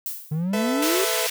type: noise with exponential decay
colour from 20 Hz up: violet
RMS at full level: -27 dBFS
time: 0.06-0.52 s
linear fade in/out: 1 ms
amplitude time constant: 99 ms
type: exponential sweep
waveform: triangle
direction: up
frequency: 148.1 to 402.5 Hz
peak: -20 dBFS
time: 0.31-1.05 s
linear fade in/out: 10 ms
type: chord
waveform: sawtooth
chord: A suspended second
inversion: none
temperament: equal with one note detuned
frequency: 440 / 501.6 / 659.3 Hz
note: A4 / B4 / E5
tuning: 0 / +27 / 0 cents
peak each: -26 / -25 / -24 dBFS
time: 0.53-1.27 s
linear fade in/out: 5 ms
type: high-pass noise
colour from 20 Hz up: pink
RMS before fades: -26 dBFS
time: 0.82-1.3 s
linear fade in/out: 5 ms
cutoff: 1900 Hz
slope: 12 dB/octave
effects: none